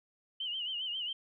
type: tone with vibrato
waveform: sine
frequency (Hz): 2984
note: F#7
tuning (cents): +14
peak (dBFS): -34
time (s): 0.4-1.13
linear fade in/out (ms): 5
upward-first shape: sine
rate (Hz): 7.4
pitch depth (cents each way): 95
effects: none